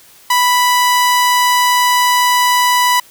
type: tone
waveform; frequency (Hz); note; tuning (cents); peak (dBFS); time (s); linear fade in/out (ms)
sawtooth; 987.8; B5; 0; -6; 0.3-3; 5
effects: white hiss -44 dBFS RMS until 3.1 s